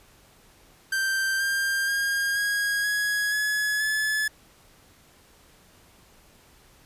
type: tone with pitch steps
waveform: 45% pulse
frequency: 1568 / 1592.6 / 1617.7 / 1643.1 / 1668.9 / 1695.2 / 1721.8 Hz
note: G6 / G6 / G#6 / G#6 / G#6 / G#6 / A6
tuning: 0 / +27 / -46 / -19 / +8 / +35 / -38 cents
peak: -23 dBFS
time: 0.92-4.28 s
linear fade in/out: 5 ms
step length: 480 ms
effects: pink hiss -56 dBFS RMS until 6.85 s + resampled to 32000 Hz